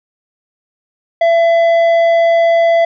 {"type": "tone with tanh clipping", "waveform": "sine", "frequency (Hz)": 671, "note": "E5", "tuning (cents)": 31, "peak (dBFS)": -9, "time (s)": [1.21, 2.85], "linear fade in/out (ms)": 5, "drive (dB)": 8, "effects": []}